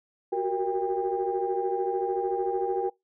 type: tone cluster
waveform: sine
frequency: 367.2 / 380.6 / 468.3 / 798 Hz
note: F#4 / F#4 / A#4 / G5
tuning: -13 / +49 / +8 / +31 cents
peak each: -30 dBFS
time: 0.32-2.9 s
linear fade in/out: 10 ms
effects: noise-tail reverb RT60 0.2 s tail -25 dB re dry + tanh soft clip ceiling -16 dBFS